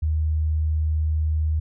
sine tone, 77.78 Hz, D#2, in tune, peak -19 dBFS, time 0.02-1.6 s, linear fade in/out 10 ms, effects none

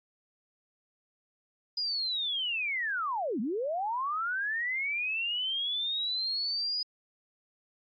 sine linear two-way sweep, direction down then up, 4978 to 196 to 4978 Hz, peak -29 dBFS, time 1.77-6.83 s, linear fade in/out 5 ms, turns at 3.4 s, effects AAC 64 kbps

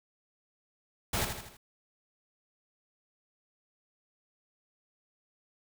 pink noise with echo, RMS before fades -31 dBFS, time 1.13-1.25 s, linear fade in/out 5 ms, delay 80 ms, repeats 4, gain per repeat -6 dB, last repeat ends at 1.57 s, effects none

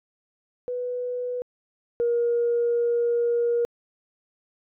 sine tone pair in turn, 493.9 / 473.7 Hz, B4 / A#4, 0 / +28 cents, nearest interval minor second, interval 72 cents, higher first, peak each -26 / -19 dBFS, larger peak second, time 0.68-1.42 / 2-3.65 s, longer second, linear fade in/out 0 ms, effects tanh soft clip ceiling -15 dBFS

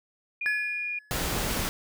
sine tone, 2432 Hz, D#7, 40 cents flat, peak -29 dBFS, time 0.41-0.99 s, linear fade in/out 5 ms
triangle tone with exponential decay, 1700 Hz, G#6, 40 cents sharp, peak -21 dBFS, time 0.46-1.2 s, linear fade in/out 0 ms, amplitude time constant 160 ms
pink noise, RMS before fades -29 dBFS, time 1.11-1.69 s, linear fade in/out 0 ms
effects none

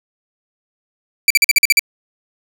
sawtooth tone bursts, 2327 Hz, D7, 17 cents flat, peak -4 dBFS, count 8, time 1.28-1.794 s, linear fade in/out 2 ms, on 24 ms, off 46 ms, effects none

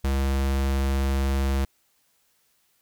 square tone, 67.8 Hz, C#2, 38 cents flat, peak -22 dBFS, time 0.04-1.65 s, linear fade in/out 5 ms, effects white hiss -67 dBFS RMS until 2.81 s

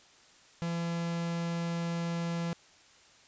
45% pulse tone, 169.2 Hz, E3, 45 cents sharp, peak -31 dBFS, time 0.62-2.53 s, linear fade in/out 0 ms, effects white hiss -59 dBFS RMS until 3.27 s + resampled to 16000 Hz

